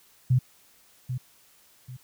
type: tone with echo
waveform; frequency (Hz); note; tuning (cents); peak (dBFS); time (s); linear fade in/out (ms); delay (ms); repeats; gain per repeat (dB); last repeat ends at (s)
sine; 126.7; B2; +45; -17; 0.3-0.39; 10; 790; 2; -10; 1.97
effects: white hiss -59 dBFS RMS until 2.03 s